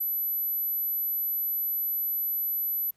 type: tone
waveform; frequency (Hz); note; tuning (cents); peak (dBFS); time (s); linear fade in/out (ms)
sine; 11960; F#9; +17; -26; 0-2.91; 10
effects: pink hiss -71 dBFS RMS until 2.96 s